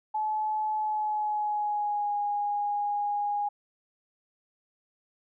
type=tone with pitch glide; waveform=sine; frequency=859 to 822.6 Hz; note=A5 to G#5; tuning=-42 to -17 cents; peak=-26 dBFS; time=0.14-3.49 s; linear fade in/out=10 ms; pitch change=-75 cents; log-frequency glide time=0.76-2.17 s; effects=none